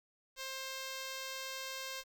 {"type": "tone", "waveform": "5% pulse", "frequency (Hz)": 529, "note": "C5", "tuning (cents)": 19, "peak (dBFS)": -29, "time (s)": [0.36, 2.04], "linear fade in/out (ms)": 50, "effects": ["10-bit"]}